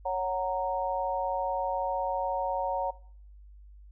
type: chord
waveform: sine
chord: F# major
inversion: second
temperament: equal with one note detuned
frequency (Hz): 554.4 / 740 / 928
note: C#5 / F#5 / A#5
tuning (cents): 0 / 0 / -8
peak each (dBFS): -32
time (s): 0.05-2.91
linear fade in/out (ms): 10
effects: noise-tail reverb RT60 0.6 s tail -20 dB re dry + added 50 Hz sine -48 dBFS peak until 3.91 s